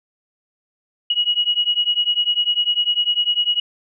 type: beating tone pair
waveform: sine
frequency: 2900 / 2910 Hz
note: F#7 / F#7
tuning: -35 / -29 cents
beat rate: 10 Hz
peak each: -19 dBFS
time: 1.1-3.6 s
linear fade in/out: 5 ms
effects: none